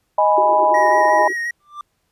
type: chord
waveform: sine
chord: G# minor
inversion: second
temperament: equal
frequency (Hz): 622.3 / 830.6 / 987.8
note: D#5 / G#5 / B5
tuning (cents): 0 / 0 / 0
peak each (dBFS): -16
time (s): 0.18-1.28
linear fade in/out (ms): 5
type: band-pass noise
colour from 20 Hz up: white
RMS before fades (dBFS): -28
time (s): 0.37-1.33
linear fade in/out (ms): 10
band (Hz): 330 to 410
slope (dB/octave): 96
type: tone with vibrato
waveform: triangle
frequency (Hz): 1882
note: A#6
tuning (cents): +16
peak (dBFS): -19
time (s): 0.74-1.51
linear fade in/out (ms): 5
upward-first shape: square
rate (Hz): 5.6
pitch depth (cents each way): 17
type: tone with exponential growth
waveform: triangle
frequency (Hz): 1182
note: D6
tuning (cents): +11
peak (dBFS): -23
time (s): 1.6-1.81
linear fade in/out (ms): 2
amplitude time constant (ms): 45
effects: pink hiss -68 dBFS RMS until 2.11 s + resampled to 32000 Hz